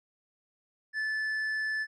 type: tone with tanh clipping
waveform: triangle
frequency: 1743 Hz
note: A6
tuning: 17 cents flat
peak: -30 dBFS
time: 0.93-1.87 s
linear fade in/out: 50 ms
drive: 9 dB
effects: none